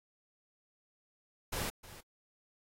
pink noise with echo, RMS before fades -37 dBFS, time 1.52-1.7 s, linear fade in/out 10 ms, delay 310 ms, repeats 1, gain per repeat -15 dB, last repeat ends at 2.01 s, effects AAC 48 kbps

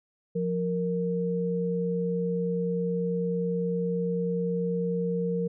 sine tone pair together, 175.99 / 464.7 Hz, F3 / A#4, +14 / -5 cents, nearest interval octave + perfect fourth, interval 1681 cents, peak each -28 / -28 dBFS, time 0.35-5.48 s, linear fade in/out 10 ms, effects none

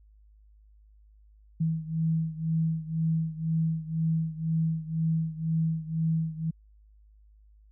sine beating tone pair, 160.6 / 162.6 Hz, E3 / E3, -45 / -23 cents, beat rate 2 Hz, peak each -27 / -30 dBFS, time 1.6-6.51 s, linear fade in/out 10 ms, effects added 52 Hz sine -54 dBFS peak until 7.71 s

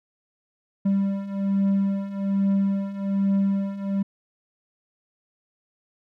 triangle beating tone pair, 196 / 197.2 Hz, G3 / G3, 0 / +11 cents, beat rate 1.2 Hz, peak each -24 / -20 dBFS, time 0.85-4.03 s, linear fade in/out 10 ms, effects none

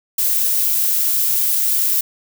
violet noise, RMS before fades -17 dBFS, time 0.18-2.01 s, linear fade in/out 5 ms, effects none

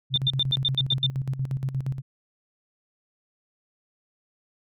sine tone with tremolo, 133.3 Hz, C3, 33 cents sharp, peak -23 dBFS, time 0.1-2.02 s, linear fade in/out 50 ms, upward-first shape square, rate 8.5 Hz, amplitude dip 70%
sine tone bursts, 3589 Hz, A7, 34 cents sharp, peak -19 dBFS, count 8, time 0.14-1.064 s, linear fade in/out 2 ms, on 35 ms, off 92 ms
effects none

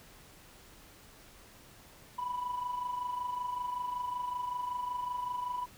sine tone with amplitude modulation, 987.8 Hz, B5, in tune, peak -29 dBFS, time 2.18-5.66 s, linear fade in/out 10 ms, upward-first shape sine, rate 25.3 Hz, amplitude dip 65%, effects tanh soft clip ceiling -29 dBFS + pink hiss -56 dBFS RMS until 5.77 s

